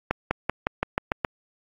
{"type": "accelerating click train", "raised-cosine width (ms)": 0.5, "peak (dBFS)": -7, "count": 8, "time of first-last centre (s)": [0.11, 1.248], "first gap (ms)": 200, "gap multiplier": 0.93, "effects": ["AAC 48 kbps"]}